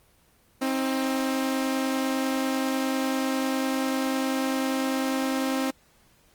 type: tone pair together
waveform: sawtooth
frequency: 264.7 / 314.8 Hz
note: C4 / D#4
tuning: +20 / +20 cents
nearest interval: minor third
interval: 300 cents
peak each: -21 / -28 dBFS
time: 0.61-5.71 s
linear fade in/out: 10 ms
effects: pink hiss -61 dBFS RMS until 6.34 s + Opus 24 kbps